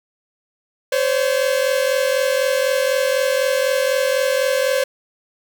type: tone pair together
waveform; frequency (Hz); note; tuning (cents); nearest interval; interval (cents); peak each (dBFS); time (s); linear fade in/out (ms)
45% pulse; 519 / 563; C5 / C#5; -14 / +27; minor second; 141; -18 / -20; 0.92-4.84; 5
effects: none